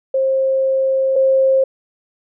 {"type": "tone pair in turn", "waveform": "sine", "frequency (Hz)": [532, 532], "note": ["C5", "C5"], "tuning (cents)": [29, 29], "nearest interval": "unison", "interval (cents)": 0, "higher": "neither", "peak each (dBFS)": [-13, -10], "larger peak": "second", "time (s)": [[0.14, 1.16], [1.16, 1.64]], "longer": "first", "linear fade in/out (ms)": 5, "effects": []}